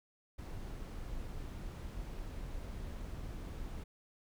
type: noise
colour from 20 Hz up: brown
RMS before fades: -43 dBFS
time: 0.38-3.84 s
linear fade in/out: 10 ms
effects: none